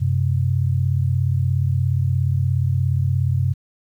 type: tone pair together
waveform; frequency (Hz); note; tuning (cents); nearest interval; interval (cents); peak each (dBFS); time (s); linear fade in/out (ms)
sine; 93.83 / 130.81; F#2 / C3; +25 / 0; tritone; 575; -19; 0-3.54; 20
effects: 9-bit